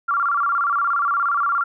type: tone with vibrato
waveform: sine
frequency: 1261 Hz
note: D#6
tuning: 23 cents sharp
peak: -17 dBFS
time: 0.08-1.64 s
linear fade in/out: 10 ms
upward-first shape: square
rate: 17 Hz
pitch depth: 160 cents each way
effects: none